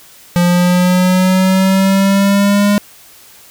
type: exponential sweep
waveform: square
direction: up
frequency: 174.61 to 205.3 Hz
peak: -9 dBFS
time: 0.36-2.78 s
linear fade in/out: 0 ms
effects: white hiss -41 dBFS RMS until 3.5 s